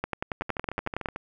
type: two click trains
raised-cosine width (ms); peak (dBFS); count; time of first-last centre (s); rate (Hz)
0.5; -13 / -18; 12 / 11; 0.04-1.059 / 0.42-1.161; 10.8 / 13.5
effects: none